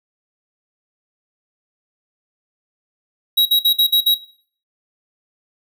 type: tone bursts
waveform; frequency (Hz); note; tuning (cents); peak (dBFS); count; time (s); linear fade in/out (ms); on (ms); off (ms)
square; 3843; B7; -48; -11; 6; 3.37-4.147; 10; 87; 51
effects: noise-tail reverb RT60 0.5 s tail -17 dB re dry